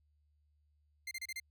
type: tone bursts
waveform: sawtooth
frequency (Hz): 2093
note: C7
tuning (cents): 0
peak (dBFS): -36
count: 5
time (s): 1.07-1.4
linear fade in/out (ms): 5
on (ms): 42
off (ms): 30
effects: added 74 Hz sine -70 dBFS peak until 1.5 s